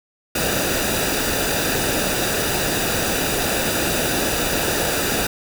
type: noise with comb filter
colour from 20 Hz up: pink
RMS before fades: -21 dBFS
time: 0.35-5.27 s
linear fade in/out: 5 ms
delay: 0.93 ms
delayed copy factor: -0.6
effects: none